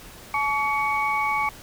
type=tone cluster; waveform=sine; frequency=858 / 1134 / 2237 Hz; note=A5 / C#6 / C#7; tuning=-44 / +39 / +15 cents; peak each=-25 dBFS; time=0.34-1.49 s; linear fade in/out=2 ms; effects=tanh soft clip ceiling -12 dBFS + pink hiss -44 dBFS RMS until 1.62 s